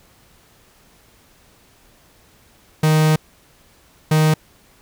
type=tone bursts at uneven times; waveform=45% pulse; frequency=155.56 Hz; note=D#3; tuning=in tune; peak=-12 dBFS; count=2; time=2.83-3.16 / 4.11-4.34 s; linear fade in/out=5 ms; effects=pink hiss -53 dBFS RMS until 4.81 s